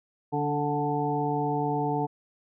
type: harmonic tone with a mistuned harmonic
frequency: 146.83 Hz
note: D3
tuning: in tune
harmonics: 1 / 2 / 3 / 5 / 6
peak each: -31 / -31 / -31 / -31 / -31 dBFS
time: 0.32-2.07 s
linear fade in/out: 20 ms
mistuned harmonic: 2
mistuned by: -18 cents
effects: none